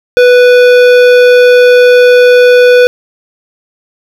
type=tone with hard clipping; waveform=triangle; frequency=493.9 Hz; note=B4; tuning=in tune; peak=-3 dBFS; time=0.17-2.87 s; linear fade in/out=0 ms; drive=18 dB; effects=none